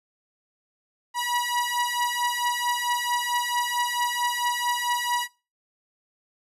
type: beating tone pair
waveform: sawtooth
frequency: 966 / 970.5 Hz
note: B5 / B5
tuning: -39 / -31 cents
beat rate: 4.5 Hz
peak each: -23 dBFS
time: 1.14-5.28 s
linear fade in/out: 50 ms
effects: noise-tail reverb RT60 0.3 s tail -21 dB re dry + resampled to 32000 Hz